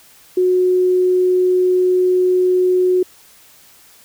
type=tone; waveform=sine; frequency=365.7 Hz; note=F#4; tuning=20 cents flat; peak=-11 dBFS; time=0.37-3.03 s; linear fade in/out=5 ms; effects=white hiss -47 dBFS RMS until 4.04 s